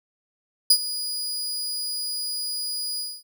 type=tone with ADSR envelope; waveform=sawtooth; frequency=4910 Hz; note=D#8; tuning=24 cents flat; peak=-8 dBFS; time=0.7-3.23 s; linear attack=6 ms; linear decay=66 ms; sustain=-16 dB; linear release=240 ms; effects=none